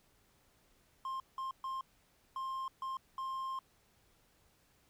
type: tone bursts at uneven times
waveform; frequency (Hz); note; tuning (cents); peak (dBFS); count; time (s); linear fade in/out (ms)
triangle; 1058; C6; +19; -35; 6; 1.05-1.2 / 1.38-1.51 / 1.64-1.81 / 2.36-2.68 / 2.82-2.97 / 3.18-3.59; 2
effects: pink hiss -70 dBFS RMS until 4.89 s